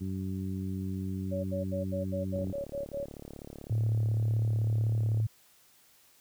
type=harmonic tone; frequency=95 Hz; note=F#2; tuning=46 cents sharp; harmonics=1 / 2 / 3 / 4; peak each=-35 / -35 / -41 / -47 dBFS; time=0-2.53 s; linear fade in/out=20 ms
type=tone bursts; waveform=sine; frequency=562 Hz; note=C#5; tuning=24 cents sharp; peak=-32 dBFS; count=9; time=1.31-3.056 s; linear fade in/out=20 ms; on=130 ms; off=72 ms
type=click train; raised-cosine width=2 ms; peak=-30 dBFS; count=103; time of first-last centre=2.36-5.201 s; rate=35.9 Hz
type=tone with vibrato; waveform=sine; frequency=110 Hz; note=A2; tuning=in tune; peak=-25 dBFS; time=3.7-5.27 s; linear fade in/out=10 ms; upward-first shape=sine; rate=1.9 Hz; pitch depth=9 cents each way
effects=white hiss -62 dBFS RMS until 6.2 s